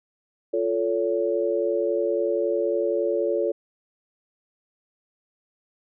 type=chord; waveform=sine; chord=F augmented; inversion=none; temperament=equal with one note detuned; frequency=349.2 / 440 / 563.7 Hz; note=F4 / A4 / C#5; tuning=0 / 0 / +29 cents; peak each=-26 / -25 / -25 dBFS; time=0.53-3.52 s; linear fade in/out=10 ms; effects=none